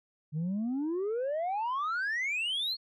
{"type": "exponential sweep", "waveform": "sine", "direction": "up", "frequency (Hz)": [146.6, 4385], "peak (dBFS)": -27, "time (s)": [0.32, 2.77], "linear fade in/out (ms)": 50, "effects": ["tanh soft clip ceiling -28 dBFS"]}